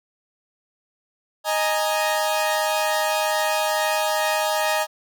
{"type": "chord", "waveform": "sawtooth", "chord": "D# suspended fourth", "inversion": "none", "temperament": "equal", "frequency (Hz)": [622.3, 830.6, 932.3], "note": ["D#5", "G#5", "A#5"], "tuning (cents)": [0, 0, 0], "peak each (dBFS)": [-19, -21, -23], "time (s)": [1.44, 4.87], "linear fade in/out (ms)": 50, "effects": []}